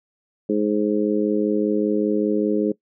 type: harmonic tone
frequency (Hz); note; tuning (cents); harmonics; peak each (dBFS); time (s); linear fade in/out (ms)
105.1; G#2; +21; 2 / 3 / 4 / 5; -23 / -22 / -22 / -28; 0.49-2.72; 5
effects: noise-tail reverb RT60 0.1 s tail -20 dB re dry